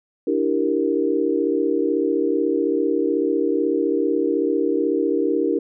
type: chord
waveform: sine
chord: E half-diminished seventh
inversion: third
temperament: equal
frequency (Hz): 293.7 / 329.6 / 392 / 466.2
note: D4 / E4 / G4 / Bb4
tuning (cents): 0 / 0 / 0 / 0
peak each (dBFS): -23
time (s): 0.27-5.59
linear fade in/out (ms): 5
effects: none